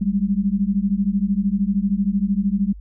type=beating tone pair; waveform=sine; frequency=192.4 / 205.4 Hz; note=G3 / G#3; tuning=-32 / -19 cents; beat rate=13 Hz; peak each=-20 dBFS; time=0.01-2.73 s; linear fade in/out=10 ms; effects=added 50 Hz sine -35 dBFS peak until 2.8 s